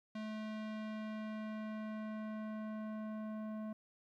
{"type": "tone with low-pass filter sweep", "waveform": "square", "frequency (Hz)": 216.1, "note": "A3", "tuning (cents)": -31, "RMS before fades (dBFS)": -43, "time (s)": [0.15, 3.73], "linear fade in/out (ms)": 5, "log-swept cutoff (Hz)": [3700, 980], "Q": 0.88, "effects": ["13-bit"]}